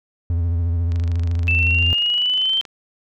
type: tone with vibrato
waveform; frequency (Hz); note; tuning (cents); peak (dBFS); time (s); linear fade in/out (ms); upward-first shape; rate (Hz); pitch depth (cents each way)
triangle; 84.8; E2; +50; -15; 0.3-1.93; 0; sine; 14; 56
type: click train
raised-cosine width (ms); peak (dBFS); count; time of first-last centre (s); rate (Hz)
0.2; -21; 45; 0.92-2.652; 25.4
type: exponential sweep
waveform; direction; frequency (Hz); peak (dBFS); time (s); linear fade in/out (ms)
sine; up; 2637 to 3136; -16; 1.48-2.61; 0
effects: none